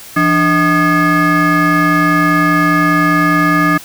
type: tone with frequency modulation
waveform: sine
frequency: 760 Hz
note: F#5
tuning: 46 cents sharp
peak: -6 dBFS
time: 0.16-3.78 s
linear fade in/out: 10 ms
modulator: 465 Hz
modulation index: 2.3
effects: tanh soft clip ceiling -7 dBFS + white hiss -34 dBFS RMS until 3.84 s